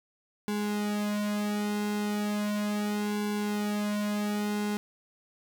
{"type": "tone with flanger", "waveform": "sawtooth", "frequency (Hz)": 207.9, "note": "G#3", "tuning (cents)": 2, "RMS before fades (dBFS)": -30, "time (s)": [0.48, 4.77], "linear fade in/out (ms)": 0, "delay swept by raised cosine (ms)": [1.6, 3.1], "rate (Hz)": 0.36, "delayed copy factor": -0.9, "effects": []}